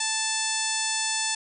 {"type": "harmonic tone", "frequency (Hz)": 880, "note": "A5", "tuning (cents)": 0, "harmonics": [1, 2, 3, 4, 5, 6, 7, 8, 9, 10], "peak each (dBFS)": [-34, -34, -34, -34, -34, -34, -34, -34, -34, -34], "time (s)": [0, 1.35], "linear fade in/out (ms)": 5, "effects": []}